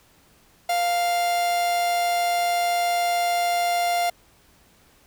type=tone with amplitude modulation; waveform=45% pulse; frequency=698.5 Hz; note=F5; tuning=in tune; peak=-19 dBFS; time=0.69-4.1 s; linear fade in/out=5 ms; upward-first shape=sine; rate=201 Hz; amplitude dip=25%; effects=pink hiss -57 dBFS RMS until 5.06 s